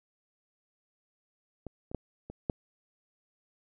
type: clicks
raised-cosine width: 2 ms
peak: -26 / -30 / -18 / -28 / -15 dBFS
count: 5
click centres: 1.667 / 1.915 / 1.947 / 2.3 / 2.498 s
effects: none